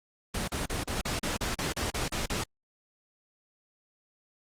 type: noise bursts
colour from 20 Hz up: pink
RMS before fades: -31 dBFS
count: 12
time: 0.34-2.438 s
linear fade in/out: 5 ms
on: 140 ms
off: 38 ms
effects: low-pass 10000 Hz 12 dB/octave + Opus 24 kbps